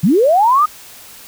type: linear sweep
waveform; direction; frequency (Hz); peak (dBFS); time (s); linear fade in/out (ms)
sine; up; 142.3 to 1264; -8; 0.03-0.66; 10
effects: white hiss -38 dBFS RMS until 1.27 s